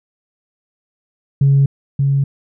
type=tone with echo; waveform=sine; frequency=138.59 Hz; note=C#3; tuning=in tune; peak=-7 dBFS; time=1.41-1.66 s; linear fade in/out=5 ms; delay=580 ms; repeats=1; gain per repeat=-4 dB; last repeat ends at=2.24 s; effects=tanh soft clip ceiling -5 dBFS